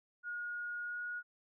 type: tone with pitch glide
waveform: sine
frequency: 1438 to 1448 Hz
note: F#6 to F#6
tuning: -50 to -38 cents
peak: -38 dBFS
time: 0.23-1.23 s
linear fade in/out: 50 ms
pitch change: +12 cents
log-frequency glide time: 0.84-0.99 s
effects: none